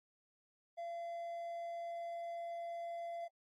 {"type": "tone", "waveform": "triangle", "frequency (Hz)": 682, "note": "F5", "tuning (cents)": -41, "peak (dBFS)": -39, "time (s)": [0.77, 3.28], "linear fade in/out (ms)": 20, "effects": ["AAC 32 kbps"]}